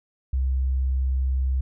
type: tone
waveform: sine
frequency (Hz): 65.41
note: C2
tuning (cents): 0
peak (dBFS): -20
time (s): 0.33-1.61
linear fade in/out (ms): 5
effects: none